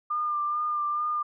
sine tone with vibrato, 1200 Hz, D6, 37 cents sharp, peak -25 dBFS, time 0.1-1.23 s, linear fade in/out 10 ms, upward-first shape sine, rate 2.3 Hz, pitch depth 24 cents each way, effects none

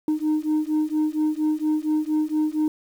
sine beating tone pair, 305.5 / 309.8 Hz, D#4 / D#4, -32 / -7 cents, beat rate 4.3 Hz, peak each -21 dBFS, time 0.08-2.68 s, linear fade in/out 2 ms, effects tanh soft clip ceiling -17 dBFS + 8-bit

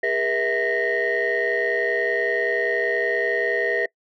sine tone cluster, 408.1 / 478.6 / 652 / 1854 / 1979 Hz, G#4 / A#4 / E5 / A#6 / B6, -30 / +46 / -19 / -10 / +3 cents, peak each -26 / -25 / -26 / -23 / -30 dBFS, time 0.03-3.86 s, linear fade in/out 5 ms, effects noise-tail reverb RT60 0.1 s tail -23 dB re dry + tanh soft clip ceiling -13 dBFS

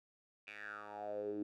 10% pulse tone with band-pass filter sweep, 104.2 Hz, G#2, 6 cents sharp, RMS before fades -44 dBFS, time 0.47-1.43 s, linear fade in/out 5 ms, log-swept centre 2500 to 300 Hz, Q 7, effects none

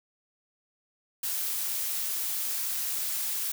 blue noise, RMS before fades -31 dBFS, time 1.23-3.52 s, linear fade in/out 5 ms, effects none

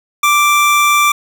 25% pulse tone, 1174.7 Hz, D6, in tune, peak -5 dBFS, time 0.23-1.12 s, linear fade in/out 5 ms, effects none

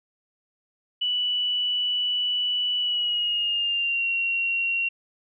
sine tone with pitch glide, 2960 to 2746 Hz, F#7 to F7, 0 to -30 cents, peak -22 dBFS, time 1.01-4.89 s, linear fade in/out 10 ms, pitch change -130 cents, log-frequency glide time 2.78-4.07 s, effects none

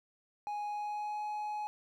triangle tone with pitch glide, 830.6 to 841.7 Hz, G#5 to G#5, 0 to +23 cents, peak -33 dBFS, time 0.47-1.67 s, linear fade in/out 0 ms, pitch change +23 cents, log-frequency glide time 0.66-1.22 s, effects none

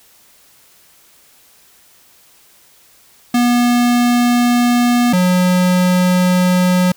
square tone pair in turn, 242 / 181.3 Hz, B3 / F#3, -35 / -35 cents, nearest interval perfect fourth, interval 500 cents, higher first, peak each -11 dBFS, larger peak neither, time 3.34-5.13 / 5.13-6.92 s, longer neither, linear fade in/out 5 ms, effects white hiss -49 dBFS RMS until 6.96 s

